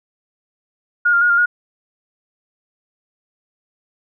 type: tone with pitch steps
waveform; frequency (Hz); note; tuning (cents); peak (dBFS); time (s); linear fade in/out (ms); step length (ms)
sine; 1431 / 1396 / 1439 / 1397 / 1441; F6 / F6 / F#6 / F6 / F#6; +42 / -1 / -49 / 0 / -46; -11; 1.05-1.46; 10; 82
effects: none